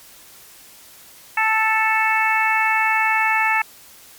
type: harmonic tone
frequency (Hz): 440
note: A4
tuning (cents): 0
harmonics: 2 / 3 / 4 / 5 / 6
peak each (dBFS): -20 / -24 / -21 / -21 / -24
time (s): 1.37-3.62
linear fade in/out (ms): 5
effects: white hiss -45 dBFS RMS until 4.18 s + MP3 96 kbps